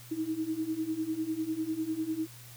sine beating tone pair, 311.8 / 321.8 Hz, D#4 / E4, +4 / -42 cents, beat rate 10 Hz, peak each -35 / -32 dBFS, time 0.11-2.27 s, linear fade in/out 10 ms, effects added 120 Hz sine -50 dBFS peak until 2.56 s + white hiss -52 dBFS RMS until 2.56 s

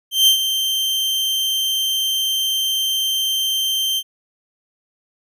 40% pulse tone with ADSR envelope, 3136 Hz, G7, in tune, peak -8 dBFS, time 0.11-4.03 s, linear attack 160 ms, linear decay 100 ms, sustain -9 dB, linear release 53 ms, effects none

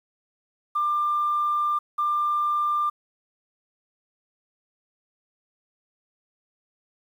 sine tone pair in turn, 1192 / 1192 Hz, D6 / D6, +25 / +25 cents, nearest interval unison, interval 0 cents, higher neither, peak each -20 dBFS, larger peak neither, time 0.75-1.79 / 1.98-2.9 s, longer first, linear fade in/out 10 ms, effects tanh soft clip ceiling -16 dBFS + 9-bit

